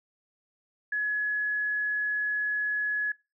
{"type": "tone", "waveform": "sine", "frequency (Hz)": 1692, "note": "G#6", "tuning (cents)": 32, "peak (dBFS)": -26, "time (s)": [0.92, 3.12], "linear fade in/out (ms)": 5, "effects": ["noise-tail reverb RT60 0.3 s tail -25 dB re dry"]}